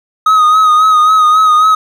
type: tone with vibrato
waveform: triangle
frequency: 1256 Hz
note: D#6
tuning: 16 cents sharp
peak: -3 dBFS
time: 0.26-1.75 s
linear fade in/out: 5 ms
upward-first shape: sine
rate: 3.7 Hz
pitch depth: 40 cents each way
effects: none